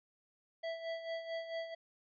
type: tone with tremolo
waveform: square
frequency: 659.3 Hz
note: E5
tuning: in tune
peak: -37 dBFS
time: 0.63-1.75 s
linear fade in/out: 10 ms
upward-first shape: sine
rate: 4.5 Hz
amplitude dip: 65%
effects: resampled to 11025 Hz